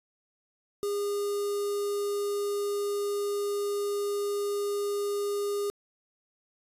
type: tone with notch filter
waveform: square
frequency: 406.7 Hz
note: G#4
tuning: 36 cents flat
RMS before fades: -30 dBFS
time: 0.83-5.7 s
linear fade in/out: 0 ms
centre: 2200 Hz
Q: 0.59
effects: resampled to 32000 Hz + 11-bit